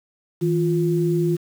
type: tone pair together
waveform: sine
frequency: 161.04 / 349.2 Hz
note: E3 / F4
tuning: -40 / 0 cents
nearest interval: octave + minor second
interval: 1340 cents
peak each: -20 dBFS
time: 0.41-1.37 s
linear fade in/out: 20 ms
effects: 7-bit